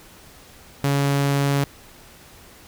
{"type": "tone", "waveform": "sawtooth", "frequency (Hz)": 140.5, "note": "C#3", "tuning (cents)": 24, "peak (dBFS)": -14, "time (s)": [0.84, 1.64], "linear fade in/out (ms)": 0, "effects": ["pink hiss -47 dBFS RMS until 2.67 s"]}